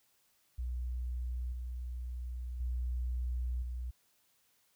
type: tone with level steps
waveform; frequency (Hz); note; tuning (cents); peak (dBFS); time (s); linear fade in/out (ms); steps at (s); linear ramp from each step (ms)
sine; 61.4; B1; -9; -34 / -37 / -32 / -36; 0.58-3.91; 10; 1.52 / 2.6 / 3.62; 5
effects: white hiss -72 dBFS RMS until 4.75 s